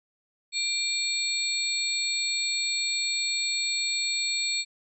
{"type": "tone cluster", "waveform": "sine", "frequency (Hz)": [2364, 3657, 4336, 7730], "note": ["D7", "A#7", "C#8", "B8"], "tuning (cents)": [11, -34, -39, -38], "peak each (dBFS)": [-30, -34, -29, -32], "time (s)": [0.52, 4.65], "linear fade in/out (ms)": 50, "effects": []}